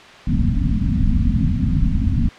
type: low-pass noise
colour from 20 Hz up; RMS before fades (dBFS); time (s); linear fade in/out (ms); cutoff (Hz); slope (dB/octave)
pink; -17; 0.27-2.29; 5; 270; 96
effects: white hiss -40 dBFS RMS until 2.38 s + low-pass 3000 Hz 12 dB/octave